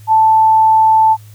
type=tone; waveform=sine; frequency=880 Hz; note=A5; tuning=in tune; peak=-6 dBFS; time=0.07-1.17 s; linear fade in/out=50 ms; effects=added 106 Hz sine -35 dBFS peak until 1.34 s + white hiss -48 dBFS RMS until 1.34 s